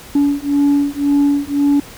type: beating tone pair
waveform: sine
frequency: 284.2 / 286.1 Hz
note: C#4 / D4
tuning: +43 / -45 cents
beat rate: 1.9 Hz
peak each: -13 / -13 dBFS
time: 0.15-1.8 s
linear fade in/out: 5 ms
effects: tanh soft clip ceiling -8 dBFS + pink hiss -37 dBFS RMS until 1.97 s